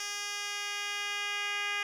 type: tone with band-pass filter sweep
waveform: 10% pulse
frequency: 409 Hz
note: G#4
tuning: 26 cents flat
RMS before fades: -35 dBFS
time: 0-1.83 s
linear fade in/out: 2 ms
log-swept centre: 4900 to 2600 Hz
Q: 1.5
effects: none